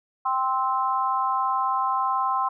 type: chord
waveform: sine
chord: C major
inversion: second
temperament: just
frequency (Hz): 784.9 / 1046.5 / 1308.1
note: G5 / C6 / E6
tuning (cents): +2 / 0 / -14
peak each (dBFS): -27 / -23 / -29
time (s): 0.25-2.49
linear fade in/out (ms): 10
effects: none